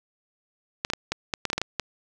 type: clicks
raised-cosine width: 0.2 ms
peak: -8 dBFS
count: 11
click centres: 0.849 / 0.901 / 0.935 / 1.12 / 1.338 / 1.453 / 1.501 / 1.531 / 1.58 / 1.616 / 1.797 s
effects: none